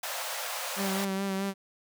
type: high-pass noise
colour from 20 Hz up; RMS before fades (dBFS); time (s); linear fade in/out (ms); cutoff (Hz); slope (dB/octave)
pink; -35; 0.03-1.05; 5; 510; 96
type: tone with vibrato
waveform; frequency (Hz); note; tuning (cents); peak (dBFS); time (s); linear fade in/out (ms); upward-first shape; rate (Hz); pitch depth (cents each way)
sawtooth; 194.5; G3; -13; -25; 0.76-1.54; 50; sine; 4.7; 29
effects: none